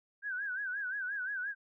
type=tone with vibrato; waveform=sine; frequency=1568 Hz; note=G6; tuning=in tune; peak=-34 dBFS; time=0.22-1.55 s; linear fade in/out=50 ms; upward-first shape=sine; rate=5.7 Hz; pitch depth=120 cents each way; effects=none